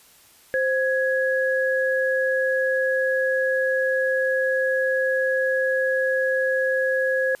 sine tone pair together, 523.3 / 1668.6 Hz, C5 / G#6, 0 / +8 cents, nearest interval octave + minor sixth, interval 2008 cents, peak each -21 / -23 dBFS, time 0.54-7.35 s, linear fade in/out 0 ms, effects white hiss -53 dBFS RMS until 7.4 s + resampled to 32000 Hz

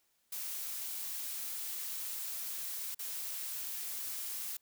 blue noise with dropouts, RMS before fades -40 dBFS, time 0.32-4.57 s, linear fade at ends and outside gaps 5 ms, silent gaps 2.947-2.991 s, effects white hiss -75 dBFS RMS until 4.61 s

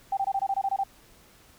sine tone bursts, 784 Hz, G5, in tune, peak -23 dBFS, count 10, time 0.12-0.837 s, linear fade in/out 5 ms, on 51 ms, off 23 ms, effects pink hiss -56 dBFS RMS until 1.58 s

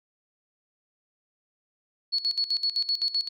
sine tone with tremolo, 4387 Hz, C#8, 19 cents flat, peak -22 dBFS, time 2.12-3.29 s, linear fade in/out 20 ms, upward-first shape square, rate 7.8 Hz, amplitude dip 80%, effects none

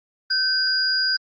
sine tone pair together, 1535 / 4870 Hz, G6 / D#8, -37 / -38 cents, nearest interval octave + minor sixth, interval 1999 cents, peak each -23 / -20 dBFS, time 0.3-1.17 s, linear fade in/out 10 ms, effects Opus 24 kbps

